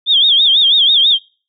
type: tone with vibrato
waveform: sine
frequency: 3435 Hz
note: A7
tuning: 42 cents flat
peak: -7 dBFS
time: 0.06-1.19 s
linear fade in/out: 50 ms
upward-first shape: sine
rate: 6.1 Hz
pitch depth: 150 cents each way
effects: noise-tail reverb RT60 0.4 s tail -26 dB re dry